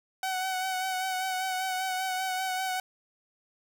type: tone with vibrato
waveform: sawtooth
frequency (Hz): 750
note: F#5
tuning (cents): +23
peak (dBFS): -25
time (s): 0.23-2.8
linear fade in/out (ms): 2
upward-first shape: sine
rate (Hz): 5.1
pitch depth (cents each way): 27
effects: 11-bit